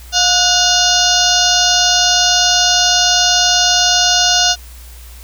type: harmonic tone with a mistuned harmonic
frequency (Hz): 712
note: F5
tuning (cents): +33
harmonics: 1 / 2 / 4 / 5 / 6 / 7 / 8 / 9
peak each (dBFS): -18 / -18 / -18 / -18 / -18 / -18 / -18 / -18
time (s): 0.12-4.56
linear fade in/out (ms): 50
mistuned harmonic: 2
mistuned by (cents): +56
effects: added 60 Hz sine -33 dBFS peak until 5.23 s + white hiss -41 dBFS RMS until 5.23 s